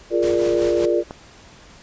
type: chord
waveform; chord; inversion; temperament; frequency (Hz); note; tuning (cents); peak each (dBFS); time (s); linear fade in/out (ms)
sine; Bb dominant seventh; second; equal; 349.2 / 415.3 / 466.2 / 587.3; F4 / Ab4 / Bb4 / D5; 0 / 0 / 0 / 0; -19 / -24 / -22 / -22; 0.1-1.04; 50
type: noise with tremolo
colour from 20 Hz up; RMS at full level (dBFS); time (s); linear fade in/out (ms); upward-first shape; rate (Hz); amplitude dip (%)
pink; -31; 0.22-0.86; 10; triangle; 5.2; 60
type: click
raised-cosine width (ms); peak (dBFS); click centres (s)
1; -17; 1.109
effects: pink hiss -46 dBFS RMS until 1.82 s + resampled to 16000 Hz